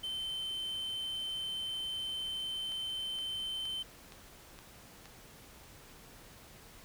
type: tone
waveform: triangle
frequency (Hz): 3085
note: G7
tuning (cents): -28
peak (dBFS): -34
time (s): 0.03-3.83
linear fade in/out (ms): 10
type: click train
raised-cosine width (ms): 0.2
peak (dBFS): -33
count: 6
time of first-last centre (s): 2.72-5.056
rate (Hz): 2.14
effects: pink hiss -55 dBFS RMS until 6.84 s